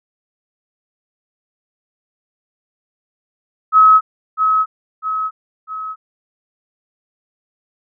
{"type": "tone with echo", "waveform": "sine", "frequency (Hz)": 1282, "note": "E6", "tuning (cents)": -49, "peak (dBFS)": -5, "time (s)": [3.72, 4.01], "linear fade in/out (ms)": 50, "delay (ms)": 650, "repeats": 3, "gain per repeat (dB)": -6, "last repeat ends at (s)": 5.96, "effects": []}